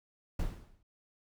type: noise with exponential decay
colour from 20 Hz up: brown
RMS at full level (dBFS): -30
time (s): 0.39-0.83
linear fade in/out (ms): 5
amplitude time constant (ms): 94
effects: none